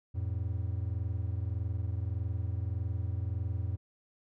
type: tone pair together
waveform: triangle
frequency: 86.53 / 108.2 Hz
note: F2 / A2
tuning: -15 / -29 cents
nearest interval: major third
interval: 386 cents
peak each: -31 / -33 dBFS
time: 0.14-3.77 s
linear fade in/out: 20 ms
effects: none